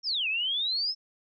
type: exponential two-way sweep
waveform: sine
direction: down then up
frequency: 5640 to 2489 to 5330 Hz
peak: -26 dBFS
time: 0.03-0.95 s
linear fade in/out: 50 ms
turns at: 0.28 s
effects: none